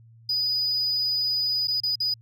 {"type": "tone with dropouts", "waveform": "triangle", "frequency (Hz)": 4958, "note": "D#8", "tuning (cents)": -7, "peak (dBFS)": -20, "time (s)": [0.29, 2.14], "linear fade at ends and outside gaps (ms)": 5, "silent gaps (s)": [[1.673, 1.681], [1.803, 1.834], [1.956, 2.002]], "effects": ["tanh soft clip ceiling -18 dBFS", "added 114 Hz sine -49 dBFS peak until 2.21 s"]}